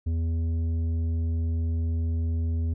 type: tone with tanh clipping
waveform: sine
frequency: 82.3 Hz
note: E2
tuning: 2 cents flat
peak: -25 dBFS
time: 0.06-2.74 s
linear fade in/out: 10 ms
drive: 8 dB
effects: none